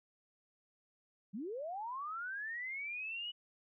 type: linear sweep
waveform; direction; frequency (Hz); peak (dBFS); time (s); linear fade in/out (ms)
sine; up; 174.61 to 2960; -39; 1.33-3.32; 20
effects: none